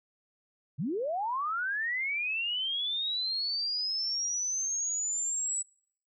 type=linear sweep; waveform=sine; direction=up; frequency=116.54 to 7902 Hz; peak=-29 dBFS; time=0.78-5.63 s; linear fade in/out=20 ms; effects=noise-tail reverb RT60 0.6 s tail -25 dB re dry